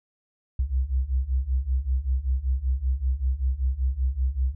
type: beating tone pair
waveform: sine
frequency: 62.2 / 67.4 Hz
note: B1 / C#2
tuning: +13 / -48 cents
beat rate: 5.2 Hz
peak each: -26 / -24 dBFS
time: 0.59-4.55 s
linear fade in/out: 5 ms
effects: none